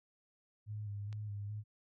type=tone with vibrato; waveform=sine; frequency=103.83 Hz; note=G#2; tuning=in tune; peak=-39 dBFS; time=0.66-1.64 s; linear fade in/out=50 ms; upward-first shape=square; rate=2.4 Hz; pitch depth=33 cents each way
type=click; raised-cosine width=0.2 ms; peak=-37 dBFS; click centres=1.128 s
effects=none